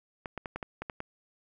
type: clicks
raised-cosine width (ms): 0.5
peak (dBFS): -21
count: 8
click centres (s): 0.258 / 0.377 / 0.458 / 0.56 / 0.628 / 0.82 / 0.898 / 1.004
effects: none